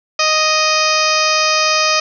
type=harmonic tone; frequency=622.3 Hz; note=D#5; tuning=in tune; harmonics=1 / 2 / 3 / 4 / 5 / 6 / 7 / 8 / 9 / 10; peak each=-20 / -17 / -24 / -18 / -26 / -27 / -25 / -19 / -24 / -25 dBFS; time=0.19-2 s; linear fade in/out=5 ms; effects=none